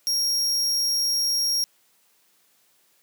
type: tone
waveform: 40% pulse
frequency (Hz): 5588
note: F8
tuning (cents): 0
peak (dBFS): -20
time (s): 0.07-1.64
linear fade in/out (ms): 0
effects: white hiss -63 dBFS RMS until 3.02 s + high-pass 150 Hz 12 dB/octave